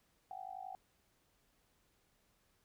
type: tone with amplitude modulation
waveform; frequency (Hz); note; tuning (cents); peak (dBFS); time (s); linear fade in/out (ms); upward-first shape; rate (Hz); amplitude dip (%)
sine; 759; F#5; +44; -40; 0.31-0.75; 0; sine; 51; 100
effects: pink hiss -75 dBFS RMS until 2.64 s